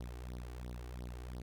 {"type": "tone with flanger", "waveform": "sawtooth", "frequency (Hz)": 61.1, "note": "B1", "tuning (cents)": -18, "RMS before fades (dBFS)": -45, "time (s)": [0, 1.42], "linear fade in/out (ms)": 5, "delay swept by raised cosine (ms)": [0.2, 2.7], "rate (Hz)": 2.9, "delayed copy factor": 0.95, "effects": []}